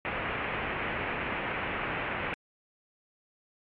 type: low-pass noise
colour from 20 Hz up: white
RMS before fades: -34 dBFS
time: 0.05-2.34 s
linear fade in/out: 0 ms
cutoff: 2600 Hz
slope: 48 dB/octave
effects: AAC 32 kbps